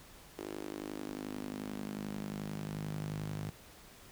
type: tone with high-pass filter sweep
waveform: sawtooth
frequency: 51.3 Hz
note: G#1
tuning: 21 cents flat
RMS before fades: -41 dBFS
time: 0.38-3.5 s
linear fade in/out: 5 ms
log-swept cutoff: 350 to 130 Hz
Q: 3.5
effects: pink hiss -56 dBFS RMS until 4.11 s